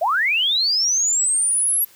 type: linear sweep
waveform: sine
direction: up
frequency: 587.3 to 11520 Hz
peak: -16 dBFS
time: 0.01-1.85 s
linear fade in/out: 10 ms
effects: white hiss -50 dBFS RMS until 1.95 s